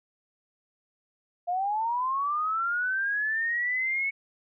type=linear sweep; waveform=sine; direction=up; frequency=690 to 2217 Hz; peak=-25 dBFS; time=1.47-4.11 s; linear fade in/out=20 ms; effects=none